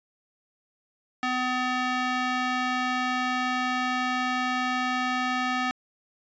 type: tone with band-pass filter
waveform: square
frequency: 252.7 Hz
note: B3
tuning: 40 cents sharp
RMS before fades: -27 dBFS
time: 1.23-5.71 s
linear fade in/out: 0 ms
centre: 1700 Hz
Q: 0.9
effects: resampled to 16000 Hz